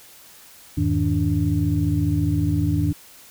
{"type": "tone cluster", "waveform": "sine", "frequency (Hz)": [83.7, 103.5, 158.2, 292.2], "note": ["E2", "G#2", "D#3", "D4"], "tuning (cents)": [27, -5, 29, -9], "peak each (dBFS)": -23, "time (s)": [0.77, 2.93], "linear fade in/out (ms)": 10, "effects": ["tanh soft clip ceiling -7 dBFS", "white hiss -47 dBFS RMS until 3.3 s"]}